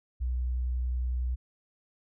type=tone with vibrato; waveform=sine; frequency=62 Hz; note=B1; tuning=7 cents sharp; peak=-27 dBFS; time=0.2-1.36 s; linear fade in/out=20 ms; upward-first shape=sine; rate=11 Hz; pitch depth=9 cents each way; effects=none